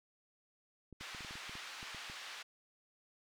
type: clicks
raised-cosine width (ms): 3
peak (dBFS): -39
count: 12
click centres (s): 0.927 / 1.01 / 1.148 / 1.207 / 1.248 / 1.309 / 1.355 / 1.495 / 1.554 / 1.829 / 1.947 / 2.099
type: band-pass noise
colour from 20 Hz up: pink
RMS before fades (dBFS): -48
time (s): 1-2.43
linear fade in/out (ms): 10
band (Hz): 1400 to 4500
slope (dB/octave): 12
effects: none